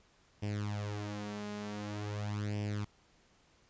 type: tone with flanger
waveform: sawtooth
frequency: 103.83 Hz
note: G#2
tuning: in tune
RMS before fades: -38 dBFS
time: 0.42-2.85 s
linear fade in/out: 10 ms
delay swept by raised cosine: 0.37 to 4.77 ms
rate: 0.46 Hz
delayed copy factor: +0.75
effects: pink hiss -67 dBFS RMS until 3.69 s + resampled to 16000 Hz